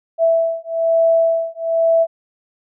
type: beating tone pair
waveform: sine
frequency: 659.3 / 660.4 Hz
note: E5 / E5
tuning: 0 / +3 cents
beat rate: 1.1 Hz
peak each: -16 dBFS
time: 0.18-2.07 s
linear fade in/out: 50 ms
effects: none